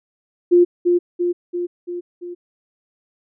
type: tone with echo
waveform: sine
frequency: 351.4 Hz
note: F4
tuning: 11 cents sharp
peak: -8 dBFS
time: 0.51-0.65 s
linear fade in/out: 20 ms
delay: 340 ms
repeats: 5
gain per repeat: -4 dB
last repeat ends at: 2.35 s
effects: none